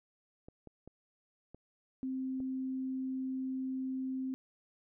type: clicks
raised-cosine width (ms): 2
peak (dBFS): -36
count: 5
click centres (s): 0.485 / 0.673 / 0.876 / 1.546 / 2.403
type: tone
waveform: sine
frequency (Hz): 261.6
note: C4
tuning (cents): 0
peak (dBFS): -34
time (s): 2.03-4.34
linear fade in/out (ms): 0
effects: none